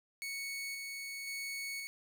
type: tone with tremolo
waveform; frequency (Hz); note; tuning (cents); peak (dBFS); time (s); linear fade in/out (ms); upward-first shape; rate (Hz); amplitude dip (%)
sawtooth; 2218; C#7; 0; -35; 0.22-1.87; 0; square; 0.95; 25
effects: none